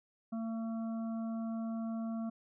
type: harmonic tone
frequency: 225.7 Hz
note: A3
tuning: 44 cents sharp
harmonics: 1 / 3 / 5 / 6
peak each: -35 / -46 / -54 / -57 dBFS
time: 0.32-2.3 s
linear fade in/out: 10 ms
effects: none